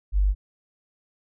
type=tone; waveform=sine; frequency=48.96 Hz; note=G1; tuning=1 cent flat; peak=-17 dBFS; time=0.12-0.35 s; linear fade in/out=50 ms; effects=none